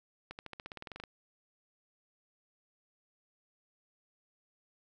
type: accelerating click train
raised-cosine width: 0.3 ms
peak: -27 dBFS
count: 14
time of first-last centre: 0.31-1.038 s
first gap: 79 ms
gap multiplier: 0.94
effects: none